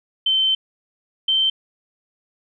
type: tone pair in turn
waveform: sine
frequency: 3089 / 3112 Hz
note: G7 / G7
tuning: -26 / -13 cents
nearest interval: unison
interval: 13 cents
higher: second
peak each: -15 dBFS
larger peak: neither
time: 0.26-0.55 / 1.28-1.5 s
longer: first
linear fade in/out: 5 ms
effects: none